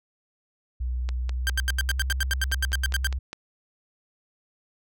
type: tone with pitch glide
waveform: sine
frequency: 61.74 to 65.15 Hz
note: B1 to C2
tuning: 0 to -7 cents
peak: -25 dBFS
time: 0.8-3.19 s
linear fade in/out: 10 ms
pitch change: +93 cents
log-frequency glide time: 1.24-2.01 s
type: click train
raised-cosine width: 0.2 ms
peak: -18 dBFS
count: 12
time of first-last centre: 1.09-3.33 s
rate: 4.91 Hz
type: tone bursts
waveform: sawtooth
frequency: 1577 Hz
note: G6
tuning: 10 cents sharp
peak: -19 dBFS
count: 16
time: 1.47-3.07 s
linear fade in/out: 0 ms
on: 25 ms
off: 80 ms
effects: none